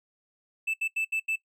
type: tone bursts at uneven times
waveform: triangle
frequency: 2637 Hz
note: E7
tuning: in tune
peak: -24 dBFS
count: 5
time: 0.67-0.74 / 0.81-0.88 / 0.96-1.05 / 1.12-1.2 / 1.28-1.36 s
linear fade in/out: 10 ms
effects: noise-tail reverb RT60 0.1 s tail -19 dB re dry